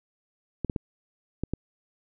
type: clicks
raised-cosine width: 3 ms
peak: -15 dBFS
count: 5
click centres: 0.647 / 0.698 / 0.762 / 1.436 / 1.536 s
effects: none